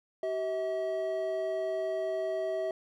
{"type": "tone pair together", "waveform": "triangle", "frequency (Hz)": [382.3, 643], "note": ["G4", "E5"], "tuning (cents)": [-43, -43], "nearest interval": "major sixth", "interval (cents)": 900, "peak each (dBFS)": [-33, -29], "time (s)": [0.23, 2.71], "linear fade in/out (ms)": 2, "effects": []}